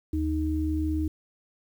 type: tone pair together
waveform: sine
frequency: 76.97 / 311.1 Hz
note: D#2 / D#4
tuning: -18 / 0 cents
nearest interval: 2 octaves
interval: 2418 cents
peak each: -27 dBFS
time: 0.13-1.08 s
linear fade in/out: 5 ms
effects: 9-bit